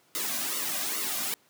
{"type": "noise with flanger", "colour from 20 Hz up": "white", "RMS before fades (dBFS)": -31, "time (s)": [0.15, 1.34], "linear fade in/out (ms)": 0, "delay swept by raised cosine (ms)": [1.2, 2.3], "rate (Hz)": 2.4, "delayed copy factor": -0.8, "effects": ["pink hiss -63 dBFS RMS until 1.49 s", "high-pass 200 Hz 12 dB/octave"]}